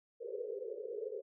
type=band-pass noise; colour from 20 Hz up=pink; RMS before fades=-42 dBFS; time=0.2-1.22 s; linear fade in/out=20 ms; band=400 to 520 Hz; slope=96 dB/octave; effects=none